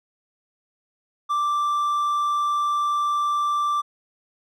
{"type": "tone", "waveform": "triangle", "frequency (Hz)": 1174.7, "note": "D6", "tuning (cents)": 0, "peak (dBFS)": -18, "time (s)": [1.29, 3.82], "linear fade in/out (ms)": 20, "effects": []}